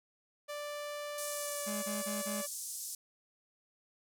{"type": "tone with pitch glide", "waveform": "sawtooth", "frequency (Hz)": [587.3, 579.2], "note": ["D5", "D5"], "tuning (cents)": [0, -24], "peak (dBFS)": -35, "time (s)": [0.48, 2.47], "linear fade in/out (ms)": 20, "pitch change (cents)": -24, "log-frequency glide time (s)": [1.26, 1.62]}
{"type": "band-pass noise", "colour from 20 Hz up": "white", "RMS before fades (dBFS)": -42, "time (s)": [1.18, 2.95], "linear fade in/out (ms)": 2, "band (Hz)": [5700, 11000], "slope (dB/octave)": 24}
{"type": "tone bursts", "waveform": "45% pulse", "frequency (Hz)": 209.2, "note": "G#3", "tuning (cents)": 13, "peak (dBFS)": -38, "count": 4, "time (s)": [1.66, 2.424], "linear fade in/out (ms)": 20, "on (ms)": 170, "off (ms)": 28}
{"effects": []}